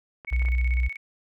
clicks, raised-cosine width 0.5 ms, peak -28 dBFS, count 5, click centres 0.248 / 0.327 / 0.42 / 0.451 / 0.485 s
sine tone with tremolo, 2217 Hz, C#7, in tune, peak -30 dBFS, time 0.27-0.97 s, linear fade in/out 10 ms, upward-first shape square, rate 16 Hz, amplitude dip 75%
sine tone, 61.74 Hz, B1, in tune, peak -20 dBFS, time 0.31-0.89 s, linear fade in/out 20 ms
effects none

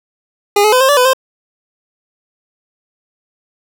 25% pulse tone with pitch steps, 408.6 / 426.5 / 507 / 530 / 577 / 501 / 524 Hz, G#4 / G#4 / B4 / C5 / D5 / B4 / C5, -28 / +46 / +45 / +22 / -31 / +25 / +2 cents, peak -4 dBFS, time 0.56-1.134 s, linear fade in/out 5 ms, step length 82 ms, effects none

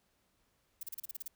violet noise bursts, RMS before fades -41 dBFS, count 9, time 0.81-1.28 s, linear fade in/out 5 ms, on 22 ms, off 34 ms, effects pink hiss -75 dBFS RMS until 1.35 s

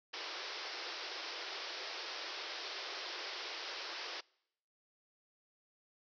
white band-pass noise, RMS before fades -44 dBFS, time 0.13-4.21 s, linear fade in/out 10 ms, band 320 to 5500 Hz, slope 96 dB/octave, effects noise-tail reverb RT60 0.8 s tail -26 dB re dry

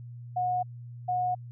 sine tone pair in turn, 726 / 726 Hz, F#5 / F#5, -33 / -33 cents, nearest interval unison, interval 0 cents, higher neither, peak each -25 dBFS, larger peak neither, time 0.36-0.63 / 1.08-1.35 s, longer neither, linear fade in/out 10 ms, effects added 120 Hz sine -40 dBFS peak until 1.51 s

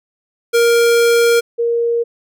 square / sine tone pair in turn, 468.6 / 468.6 Hz, A#4 / A#4, +9 / +9 cents, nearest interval unison, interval 0 cents, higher neither, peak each -10 / -13 dBFS, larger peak first, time 0.53-1.41 / 1.58-2.04 s, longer first, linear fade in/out 20 ms, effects none

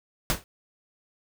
pink noise with exponential decay, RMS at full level -20 dBFS, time 0.3-0.44 s, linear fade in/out 0 ms, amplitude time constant 30 ms, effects none

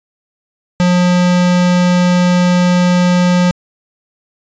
square tone, 178.6 Hz, F3, 39 cents sharp, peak -9 dBFS, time 0.8-3.51 s, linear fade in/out 0 ms, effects resampled to 16000 Hz

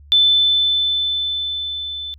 sine tone with level ramp, 3520 Hz, A7, in tune, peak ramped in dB -9 to -26 dBFS, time 0.12-2.14 s, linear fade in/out 0 ms, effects added 72 Hz sine -41 dBFS peak until 2.18 s

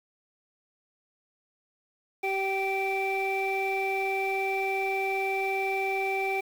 sine tone cluster, 387.4 / 773 / 2340 Hz, G4 / G5 / D7, -20 / -24 / -7 cents, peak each -29 dBFS, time 2.23-6.41 s, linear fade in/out 10 ms, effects tanh soft clip ceiling -21 dBFS + 8-bit

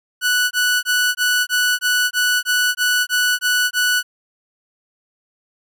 sawtooth tone bursts, 1480 Hz, F#6, in tune, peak -11 dBFS, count 12, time 0.21-4.03 s, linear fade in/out 50 ms, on 300 ms, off 20 ms, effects none

